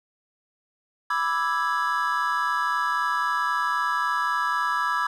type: chord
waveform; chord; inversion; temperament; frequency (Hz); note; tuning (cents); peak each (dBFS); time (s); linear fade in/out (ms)
triangle; E dominant seventh; second; equal; 987.8 / 1174.7 / 1318.5 / 1661.2; B5 / D6 / E6 / G#6; 0 / 0 / 0 / 0; -26; 1.1-5.07; 5
effects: none